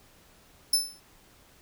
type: tone with exponential decay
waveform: 25% pulse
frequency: 5274 Hz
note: E8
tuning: in tune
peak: -13 dBFS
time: 0.73-1 s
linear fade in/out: 5 ms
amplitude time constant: 57 ms
effects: pink hiss -58 dBFS RMS until 1.61 s